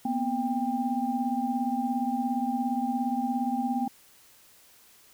sine tone cluster, 237.3 / 254.5 / 794 Hz, A#3 / C4 / G5, +31 / -48 / +22 cents, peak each -30 dBFS, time 0.05-3.88 s, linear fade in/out 5 ms, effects white hiss -57 dBFS RMS until 5.13 s

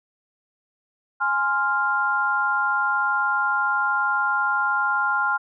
sine chord, F minor, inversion first, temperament equal, 830.6 / 1046.5 / 1396.9 Hz, Ab5 / C6 / F6, 0 / 0 / 0 cents, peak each -26 / -26 / -21 dBFS, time 1.2-5.38 s, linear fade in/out 20 ms, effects none

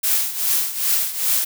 blue noise with tremolo, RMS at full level -17 dBFS, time 0.03-1.45 s, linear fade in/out 10 ms, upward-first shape triangle, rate 2.5 Hz, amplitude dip 80%, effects none

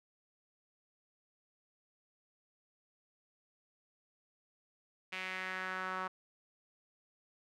sawtooth tone with band-pass filter sweep, 186.5 Hz, F#3, 14 cents sharp, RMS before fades -40 dBFS, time 5.12-6.08 s, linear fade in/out 10 ms, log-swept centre 2400 to 1200 Hz, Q 2.9, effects none

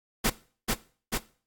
pink noise with echo, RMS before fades -24 dBFS, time 0.24-0.3 s, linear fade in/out 10 ms, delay 440 ms, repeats 2, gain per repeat -2 dB, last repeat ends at 1.18 s, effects noise-tail reverb RT60 0.4 s tail -18 dB re dry + AAC 64 kbps

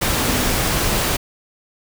sine tone in noise, 247.5 Hz, B3, 4 cents sharp, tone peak -27 dBFS, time 0.26-0.52 s, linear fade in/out 10 ms, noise pink, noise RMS -19 dBFS, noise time 0.01-1.17 s, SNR -11 dB, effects none

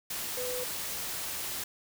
sine tone in noise, 500 Hz, B4, 21 cents sharp, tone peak -34 dBFS, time 0.37-0.64 s, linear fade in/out 5 ms, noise white, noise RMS -36 dBFS, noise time 0.1-1.64 s, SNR -1 dB, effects none

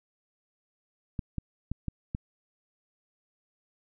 clicks, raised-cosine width 5 ms, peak -19 dBFS, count 5, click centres 1.192 / 1.383 / 1.716 / 1.883 / 2.149 s, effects none

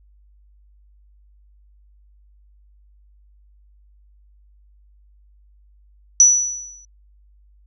sine tone with exponential decay, 5920 Hz, F#8, in tune, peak -5 dBFS, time 6.2-6.85 s, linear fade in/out 1 ms, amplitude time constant 140 ms, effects added 50 Hz sine -50 dBFS peak until 7.66 s

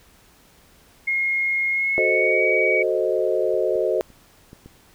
sine tone with pitch glide, 2148 to 2261 Hz, C7 to C#7, +45 to +34 cents, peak -19 dBFS, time 1.07-2.83 s, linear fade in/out 10 ms, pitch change +89 cents, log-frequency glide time 1.71-2.43 s
sine chord, F# diminished seventh, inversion none, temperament equal, 370 / 440 / 523.3 / 622.3 Hz, F#4 / A4 / C5 / Eb5, 0 / 0 / 0 / 0 cents, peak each -24 dBFS, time 1.98-4.01 s, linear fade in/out 0 ms
clicks, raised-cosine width 3 ms, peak -38 / -33 / -37 / -28 / -28 dBFS, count 5, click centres 3.542 / 3.756 / 4.103 / 4.531 / 4.66 s
effects pink hiss -54 dBFS RMS until 4.94 s

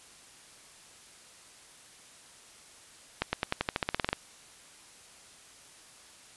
accelerating click train, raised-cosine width 0.3 ms, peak -11 dBFS, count 14, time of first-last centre 3.22-4.13 s, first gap 110 ms, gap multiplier 0.92, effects white hiss -54 dBFS RMS until 6.36 s + resampled to 24000 Hz

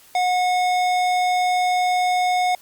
sine tone with tanh clipping, 727 Hz, F#5, 31 cents flat, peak -19 dBFS, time 0.15-2.55 s, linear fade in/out 2 ms, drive 18 dB, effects white hiss -50 dBFS RMS until 2.61 s + Opus 48 kbps

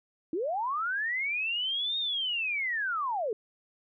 sine linear two-way sweep, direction up then down, 298.9 to 3729 to 398.5 Hz, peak -28 dBFS, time 0.33-3.33 s, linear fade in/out 2 ms, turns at 1.98 s, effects none

